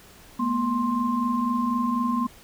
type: tone cluster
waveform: sine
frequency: 217.3 / 241.3 / 1053 Hz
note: A3 / B3 / C6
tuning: -21 / -40 / +11 cents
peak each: -30 / -24 / -26 dBFS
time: 0.39-2.27 s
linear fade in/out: 10 ms
effects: pink hiss -50 dBFS RMS until 2.43 s